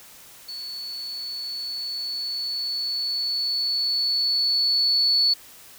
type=tone with level ramp; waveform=sine; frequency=4435 Hz; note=C#8; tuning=in tune; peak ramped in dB=-32 to -16 dBFS; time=0.48-5.34 s; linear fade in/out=10 ms; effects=white hiss -47 dBFS RMS until 5.78 s